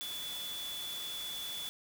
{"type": "tone in noise", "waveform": "sine", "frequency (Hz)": 3446, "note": "A7", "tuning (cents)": -37, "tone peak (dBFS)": -39, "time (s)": [0.01, 1.69], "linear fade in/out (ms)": 0, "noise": "white", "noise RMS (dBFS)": -45, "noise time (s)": [0.01, 1.69], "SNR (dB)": 3, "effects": []}